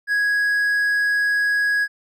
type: tone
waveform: triangle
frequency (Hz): 1661.2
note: G#6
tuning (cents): 0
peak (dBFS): -15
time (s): 0.07-1.88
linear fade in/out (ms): 50
effects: none